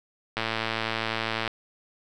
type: click train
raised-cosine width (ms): 0.3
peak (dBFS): -11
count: 125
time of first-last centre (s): 0.37-1.477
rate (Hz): 112
effects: none